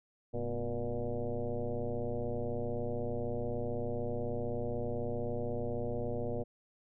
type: tone with frequency modulation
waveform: sine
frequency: 246.6 Hz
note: B3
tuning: 2 cents flat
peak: -32 dBFS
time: 0.33-6.44 s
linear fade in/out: 20 ms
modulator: 116 Hz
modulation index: 3.2
effects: none